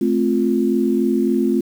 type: chord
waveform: sine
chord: F major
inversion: first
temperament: just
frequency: 218.3 / 261.9 / 349.2 Hz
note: A3 / C4 / F4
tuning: -13 / +2 / 0 cents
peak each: -19 dBFS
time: 0.01-1.61 s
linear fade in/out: 5 ms
effects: 7-bit